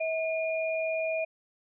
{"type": "tone pair together", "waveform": "sine", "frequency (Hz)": [644, 2428], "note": ["E5", "D#7"], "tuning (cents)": [-41, -43], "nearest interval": "octave + major seventh", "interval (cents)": 2298, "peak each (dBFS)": [-28, -34], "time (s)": [0, 1.25], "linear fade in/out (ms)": 10, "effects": []}